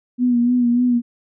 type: tone with vibrato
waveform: sine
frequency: 243.2 Hz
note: B3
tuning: 26 cents flat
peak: -13 dBFS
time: 0.18-1.02 s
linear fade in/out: 50 ms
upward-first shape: sine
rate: 3.4 Hz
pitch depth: 40 cents each way
effects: none